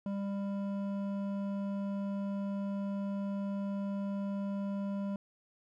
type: tone with hard clipping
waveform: sine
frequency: 198.9 Hz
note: G3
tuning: 25 cents sharp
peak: -35 dBFS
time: 0.06-5.16 s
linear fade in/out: 2 ms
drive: 10 dB
effects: none